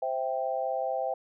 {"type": "chord", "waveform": "sine", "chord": "C major", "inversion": "none", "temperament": "equal", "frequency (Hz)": [523.3, 659.3, 784], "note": ["C5", "E5", "G5"], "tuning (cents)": [0, 0, 0], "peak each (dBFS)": -32, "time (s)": [0.02, 1.14], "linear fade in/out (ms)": 5, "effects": []}